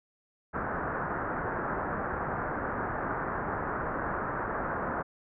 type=low-pass noise; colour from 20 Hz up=white; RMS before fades=-33 dBFS; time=0.53-5.03 s; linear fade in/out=20 ms; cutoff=1600 Hz; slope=48 dB/octave; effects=none